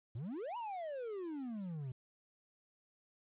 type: exponential two-way sweep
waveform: triangle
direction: up then down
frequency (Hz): 103.83 to 990 to 123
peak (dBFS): -38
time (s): 0.15-1.92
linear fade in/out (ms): 5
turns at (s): 0.57
effects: resampled to 8000 Hz + 12-bit